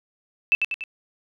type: tone with echo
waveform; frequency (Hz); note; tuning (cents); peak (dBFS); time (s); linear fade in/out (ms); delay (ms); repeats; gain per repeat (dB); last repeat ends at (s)
sine; 2637; E7; 0; -14; 0.52-0.55; 0; 96; 3; -5; 0.838
effects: none